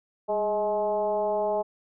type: tone with frequency modulation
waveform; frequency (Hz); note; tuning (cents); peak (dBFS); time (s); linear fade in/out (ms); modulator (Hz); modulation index
sine; 632; D#5; +27; -23; 0.28-1.63; 20; 216; 1.1
effects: none